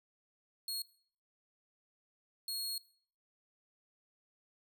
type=tone bursts at uneven times; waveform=sawtooth; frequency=4305 Hz; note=C8; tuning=49 cents sharp; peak=-34 dBFS; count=2; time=0.68-0.82 / 2.48-2.78 s; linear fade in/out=2 ms; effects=noise-tail reverb RT60 0.5 s tail -19 dB re dry